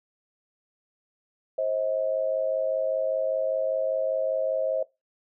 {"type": "tone pair together", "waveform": "sine", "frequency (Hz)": [530, 635.1], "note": ["C5", "D#5"], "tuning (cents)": [22, 35], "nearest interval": "minor third", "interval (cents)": 313, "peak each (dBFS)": [-26, -27], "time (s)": [1.58, 4.83], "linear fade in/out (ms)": 5, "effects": ["noise-tail reverb RT60 0.2 s tail -19 dB re dry"]}